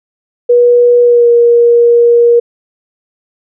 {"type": "tone with pitch glide", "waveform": "sine", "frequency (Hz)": [483.8, 473.3], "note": ["B4", "A#4"], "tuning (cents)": [-36, 26], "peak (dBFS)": -3, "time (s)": [0.49, 2.4], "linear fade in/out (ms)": 10, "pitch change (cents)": -38, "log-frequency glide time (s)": [1.02, 1.29], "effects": []}